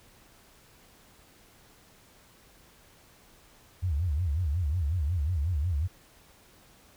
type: tone with vibrato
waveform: sine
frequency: 80.5 Hz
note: E2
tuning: 41 cents flat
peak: -25 dBFS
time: 3.82-5.88 s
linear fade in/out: 20 ms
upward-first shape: sine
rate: 5.5 Hz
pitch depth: 250 cents each way
effects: pink hiss -58 dBFS RMS until 6.96 s